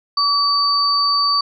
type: tone pair together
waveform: sine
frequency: 1146 / 4590 Hz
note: D6 / D8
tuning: -43 / -40 cents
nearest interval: 2 octaves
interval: 2403 cents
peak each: -17 / -16 dBFS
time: 0.17-1.41 s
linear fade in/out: 5 ms
effects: none